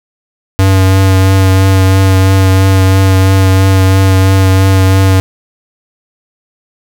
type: tone with vibrato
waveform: square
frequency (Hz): 95.4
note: G2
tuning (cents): -47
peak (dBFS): -5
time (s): 0.59-5.2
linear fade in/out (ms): 0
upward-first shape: triangle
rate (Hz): 3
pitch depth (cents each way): 20
effects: none